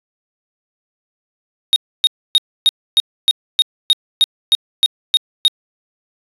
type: tone bursts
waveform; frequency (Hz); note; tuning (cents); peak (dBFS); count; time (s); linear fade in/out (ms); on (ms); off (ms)
triangle; 3729; A#7; 0; -6; 13; 1.73-5.48; 0; 30; 280
effects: resampled to 32000 Hz